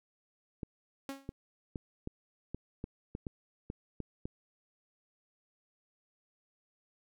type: clicks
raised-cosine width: 3 ms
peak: -25 dBFS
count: 11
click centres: 0.632 / 1.291 / 1.758 / 2.074 / 2.546 / 2.841 / 3.151 / 3.268 / 3.701 / 4.003 / 4.255 s
type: tone with exponential decay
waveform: sawtooth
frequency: 273.4 Hz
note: C#4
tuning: 24 cents flat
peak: -32 dBFS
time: 1.09-1.32 s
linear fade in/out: 0 ms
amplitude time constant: 48 ms
effects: none